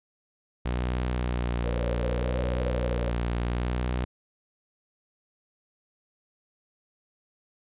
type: tone with vibrato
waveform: sawtooth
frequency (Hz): 60.5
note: B1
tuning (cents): -35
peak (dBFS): -22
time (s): 0.65-4.05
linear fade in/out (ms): 10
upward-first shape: sine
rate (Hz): 0.68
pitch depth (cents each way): 40
type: band-pass noise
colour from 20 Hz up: pink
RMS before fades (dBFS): -35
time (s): 1.64-3.11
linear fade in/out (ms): 5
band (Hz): 470 to 570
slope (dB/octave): 96
effects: resampled to 8000 Hz